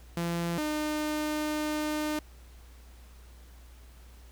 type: tone pair in turn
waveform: sawtooth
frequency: 170.4 / 303.6 Hz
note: F3 / D#4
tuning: -42 / -42 cents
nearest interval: minor seventh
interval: 1000 cents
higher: second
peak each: -25 dBFS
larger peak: neither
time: 0.17-0.58 / 0.58-2.19 s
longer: second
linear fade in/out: 2 ms
effects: added 60 Hz sine -49 dBFS peak until 4.31 s + pink hiss -59 dBFS RMS until 4.31 s